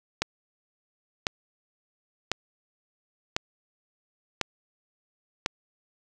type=click train; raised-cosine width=0.2 ms; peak=-7 dBFS; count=6; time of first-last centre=0.22-5.461 s; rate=0.954 Hz; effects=none